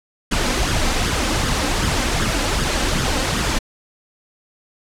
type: noise with flanger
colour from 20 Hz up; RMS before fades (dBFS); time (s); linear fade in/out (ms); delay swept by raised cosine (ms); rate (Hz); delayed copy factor
pink; -19; 0.31-3.59; 10; 0.59 to 3.89; 2.6; +0.55
effects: low-pass 8000 Hz 12 dB/octave